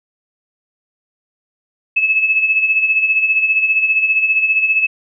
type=tone with tremolo; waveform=sine; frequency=2598 Hz; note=E7; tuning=26 cents flat; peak=-9 dBFS; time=1.96-4.87 s; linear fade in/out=10 ms; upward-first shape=sine; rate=15 Hz; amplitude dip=60%; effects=none